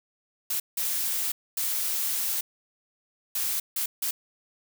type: noise bursts at uneven times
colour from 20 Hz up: blue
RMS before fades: -28 dBFS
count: 6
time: 0.5-0.6 / 0.77-1.32 / 1.57-2.41 / 3.35-3.6 / 3.76-3.86 / 4.02-4.11 s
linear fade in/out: 5 ms
effects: none